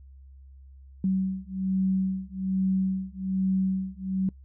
sine beating tone pair, 189 / 190.2 Hz, F#3 / F#3, +37 / +48 cents, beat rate 1.2 Hz, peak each -27 dBFS, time 1.04-4.29 s, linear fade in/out 2 ms, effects noise-tail reverb RT60 0.1 s tail -24 dB re dry + added 67 Hz sine -46 dBFS peak until 4.44 s

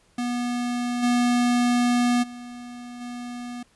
square tone with level steps, 243.1 Hz, B3, 27 cents flat, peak -25 / -19 / -37 / -33 dBFS, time 0.18-3.63 s, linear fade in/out 5 ms, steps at 1.02 / 2.22 / 3 s, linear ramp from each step 20 ms, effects pink hiss -61 dBFS RMS until 3.75 s + resampled to 24000 Hz

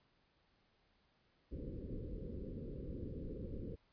pink low-pass noise, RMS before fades -45 dBFS, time 1.51-3.76 s, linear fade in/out 20 ms, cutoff 530 Hz, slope 96 dB/octave, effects pink hiss -75 dBFS RMS until 3.92 s + resampled to 11025 Hz

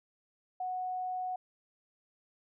sine tone, 737 Hz, F#5, 7 cents flat, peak -33 dBFS, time 0.6-1.36 s, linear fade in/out 5 ms, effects none

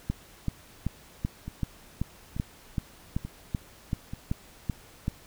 two click trains, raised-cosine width 5 ms, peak -23 / -15 dBFS, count 4 / 14, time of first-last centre 1.48-4.135 / 0.1-5.081 s, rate 1.13 / 2.61 Hz, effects pink hiss -53 dBFS RMS until 5.26 s

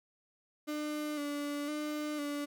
35% pulse tone with vibrato, 294.9 Hz, D4, 7 cents sharp, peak -33 dBFS, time 0.67-2.46 s, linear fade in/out 20 ms, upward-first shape square, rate 0.99 Hz, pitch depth 32 cents each way, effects none

